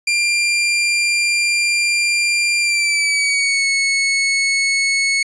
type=tone with pitch glide; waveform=sawtooth; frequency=2385 to 2200 Hz; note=D7 to C#7; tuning=+26 to -14 cents; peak=-11 dBFS; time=0.07-5.23 s; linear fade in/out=5 ms; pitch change=-140 cents; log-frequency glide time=2.6-3.66 s; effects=resampled to 22050 Hz